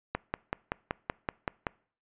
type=click train; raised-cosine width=0.5 ms; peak=-14 dBFS; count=9; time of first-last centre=0.15-1.668 s; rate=5.27 Hz; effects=noise-tail reverb RT60 0.5 s tail -24 dB re dry + resampled to 8000 Hz